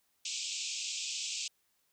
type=band-pass noise; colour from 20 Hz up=white; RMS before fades=-38 dBFS; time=0.25-1.48 s; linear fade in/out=5 ms; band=2400 to 7800 Hz; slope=96 dB/octave; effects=white hiss -75 dBFS RMS until 1.92 s